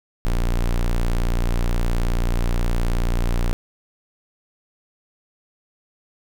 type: tone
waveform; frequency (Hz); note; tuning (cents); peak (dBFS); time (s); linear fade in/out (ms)
square; 29.43; A#0; +17; -18; 0.25-3.53; 0
effects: none